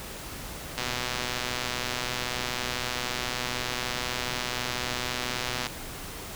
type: click train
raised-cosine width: 0.2 ms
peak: -12 dBFS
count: 607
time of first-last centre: 0.78-5.667 s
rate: 124 Hz
effects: pink hiss -39 dBFS RMS until 6.35 s